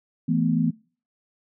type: chord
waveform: sine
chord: E suspended fourth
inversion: none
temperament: just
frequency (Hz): 164.81 / 219.8 / 247.2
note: E3 / A3 / B3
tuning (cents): 0 / -2 / +2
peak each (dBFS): -23 / -25 / -23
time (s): 0.28-0.71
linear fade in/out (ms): 10
effects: noise-tail reverb RT60 0.4 s tail -24 dB re dry